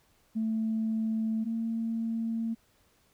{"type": "tone pair in turn", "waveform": "sine", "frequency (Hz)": [221.4, 227], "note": ["A3", "A#3"], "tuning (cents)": [11, -46], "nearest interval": "unison", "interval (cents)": 43, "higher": "second", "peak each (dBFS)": [-26, -28], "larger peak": "first", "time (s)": [[0.35, 1.45], [1.45, 2.55]], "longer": "neither", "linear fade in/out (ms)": 20, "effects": ["tanh soft clip ceiling -22 dBFS", "pink hiss -67 dBFS RMS until 3.13 s"]}